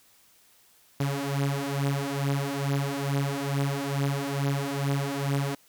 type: beating tone pair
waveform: sawtooth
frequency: 138.59 / 140.89 Hz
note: C#3 / C#3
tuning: 0 / +28 cents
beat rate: 2.3 Hz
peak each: -25 dBFS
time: 1-5.55 s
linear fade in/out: 5 ms
effects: white hiss -60 dBFS RMS until 5.68 s